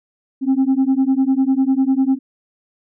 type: beating tone pair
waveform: sine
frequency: 261.6 / 271.6 Hz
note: C4 / C#4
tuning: 0 / -35 cents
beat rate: 10 Hz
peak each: -14 dBFS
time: 0.41-2.19 s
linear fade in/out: 50 ms
effects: tanh soft clip ceiling -10 dBFS